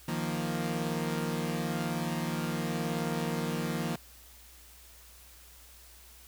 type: chord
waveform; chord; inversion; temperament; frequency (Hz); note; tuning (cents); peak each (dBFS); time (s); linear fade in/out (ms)
sawtooth; Eb suspended second; none; equal; 155.56 / 174.61 / 233.1; Eb3 / F3 / Bb3; 0 / 0 / 0; -31; 0.08-3.96; 5
effects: added 60 Hz sine -56 dBFS peak until 6.27 s + white hiss -55 dBFS RMS until 6.27 s